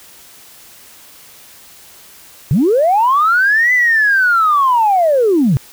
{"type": "linear two-way sweep", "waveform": "sine", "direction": "up then down", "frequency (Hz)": [116.3, 2022, 116.3], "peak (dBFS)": -8, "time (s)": [2.51, 5.57], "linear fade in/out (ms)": 0, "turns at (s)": 3.73, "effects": ["tanh soft clip ceiling -4 dBFS", "white hiss -41 dBFS RMS until 5.72 s"]}